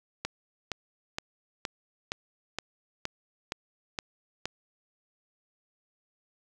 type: click train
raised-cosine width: 0.2 ms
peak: -14 dBFS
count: 10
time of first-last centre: 0.25-4.456 s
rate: 2.14 Hz
effects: none